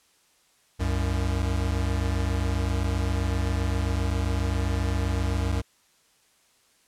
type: tone pair together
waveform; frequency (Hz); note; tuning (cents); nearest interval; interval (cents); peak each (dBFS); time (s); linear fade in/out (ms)
square; 65.41 / 92.99; C2 / F#2; 0 / +9; tritone; 609; -27; 0.79-5.62; 20
effects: white hiss -63 dBFS RMS until 6.87 s + low-pass 10000 Hz 12 dB/octave